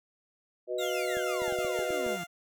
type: chord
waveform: sine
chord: B major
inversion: second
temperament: equal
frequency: 370 / 493.9 / 622.3 Hz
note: F#4 / B4 / D#5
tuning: 0 / 0 / 0 cents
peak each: -34 dBFS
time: 0.67-2.18 s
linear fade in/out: 50 ms
type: exponential sweep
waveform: 35% pulse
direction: down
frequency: 3910 to 162.8 Hz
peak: -37 dBFS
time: 0.78-2.24 s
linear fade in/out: 5 ms
type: tone with tremolo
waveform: 15% pulse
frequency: 698 Hz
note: F5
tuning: 1 cent flat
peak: -27 dBFS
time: 0.78-2.27 s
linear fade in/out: 50 ms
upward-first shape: sine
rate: 6.2 Hz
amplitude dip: 25%
type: clicks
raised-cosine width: 2 ms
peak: -29 dBFS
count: 9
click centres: 1.17 / 1.42 / 1.48 / 1.524 / 1.588 / 1.648 / 1.791 / 1.905 / 2.065 s
effects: none